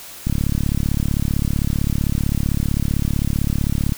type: click train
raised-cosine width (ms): 5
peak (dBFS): -7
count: 131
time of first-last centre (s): 0.27-3.922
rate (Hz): 35.6
effects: white hiss -37 dBFS RMS until 3.97 s